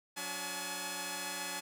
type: tone cluster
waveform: 5% pulse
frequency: 182.2 / 286.4 / 852 Hz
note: F#3 / D4 / G#5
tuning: -26 / -43 / +44 cents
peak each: -34 / -33 / -27 dBFS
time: 0.16-1.61 s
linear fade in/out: 20 ms
effects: none